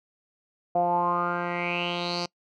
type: tone with low-pass filter sweep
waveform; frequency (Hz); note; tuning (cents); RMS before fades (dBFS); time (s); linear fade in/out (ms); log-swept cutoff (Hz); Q
10% pulse; 174.61; F3; 0; -27; 0.75-2.26; 5; 670 to 5100; 6.7
effects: noise-tail reverb RT60 0.1 s tail -25 dB re dry